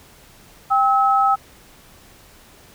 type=tone pair together; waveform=sine; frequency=789.3 / 1292 Hz; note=G5 / E6; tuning=+12 / -35 cents; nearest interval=major sixth; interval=853 cents; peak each=-16 dBFS; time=0.7-1.36 s; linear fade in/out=20 ms; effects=pink hiss -48 dBFS RMS until 2.74 s